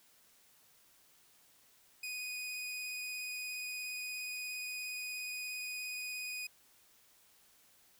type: tone with vibrato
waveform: sawtooth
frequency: 2485 Hz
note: D#7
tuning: 3 cents flat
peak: -36 dBFS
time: 2.03-6.47 s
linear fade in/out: 5 ms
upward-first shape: triangle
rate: 17 Hz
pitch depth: 14 cents each way
effects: white hiss -66 dBFS RMS until 7.99 s